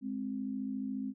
sine tone pair together, 208.6 / 262.8 Hz, G#3 / C4, +8 / +8 cents, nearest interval major third, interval 400 cents, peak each -38 / -36 dBFS, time 0.01-1.14 s, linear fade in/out 50 ms, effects none

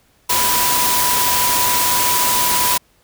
sine tone in noise, 984 Hz, B5, 7 cents flat, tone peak -19 dBFS, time 0.29-2.78 s, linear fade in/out 10 ms, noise white, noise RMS -17 dBFS, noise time 0.29-2.78 s, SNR -5 dB, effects pink hiss -57 dBFS RMS until 3.03 s

